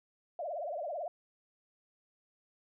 sine tone with vibrato, 638 Hz, D#5, 43 cents sharp, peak -35 dBFS, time 0.39-1.08 s, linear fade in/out 2 ms, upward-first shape triangle, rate 18 Hz, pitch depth 240 cents each way, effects none

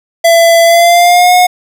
square tone with pitch glide, 671 to 723.3 Hz, E5 to F#5, +31 to -39 cents, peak -4 dBFS, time 0.24-1.47 s, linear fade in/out 10 ms, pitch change +130 cents, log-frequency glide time 0.63-1.34 s, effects none

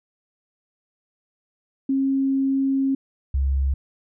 sine tone pair in turn, 270.2 / 67.92 Hz, C#4 / C#2, -44 / -35 cents, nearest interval 2 octaves, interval 2391 cents, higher first, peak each -18 dBFS, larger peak neither, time 1.89-2.95 / 3.34-3.74 s, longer first, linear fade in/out 5 ms, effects none

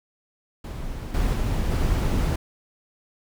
brown noise with level steps, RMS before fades -32 / -22 / -24 / -22 dBFS, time 0.64-2.36 s, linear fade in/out 5 ms, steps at 1.14 / 1.33 / 1.71 s, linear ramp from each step 5 ms, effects none

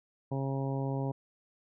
harmonic tone, 135.9 Hz, C#3, 34 cents flat, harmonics 1 / 2 / 3 / 4 / 5 / 6 / 7, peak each -32 / -37 / -40 / -41 / -45 / -45 / -45 dBFS, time 0.31-1.12 s, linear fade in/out 10 ms, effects none

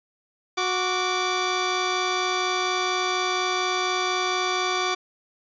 15% pulse tone pair together, 366.6 / 1164 Hz, F#4 / D6, -16 / -16 cents, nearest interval octave + minor sixth, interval 2000 cents, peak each -19 dBFS, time 0.57-4.95 s, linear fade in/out 10 ms, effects resampled to 16000 Hz

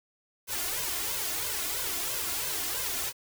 white noise with flanger, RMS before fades -32 dBFS, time 0.47-3.13 s, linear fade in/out 50 ms, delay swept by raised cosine 1.9 to 2.9 ms, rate 3 Hz, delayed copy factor +0.85, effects none

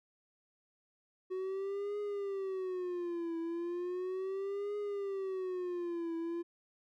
triangle tone with vibrato, 370 Hz, F#4, in tune, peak -33 dBFS, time 1.3-6.43 s, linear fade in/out 20 ms, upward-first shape triangle, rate 0.36 Hz, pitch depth 200 cents each way, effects none

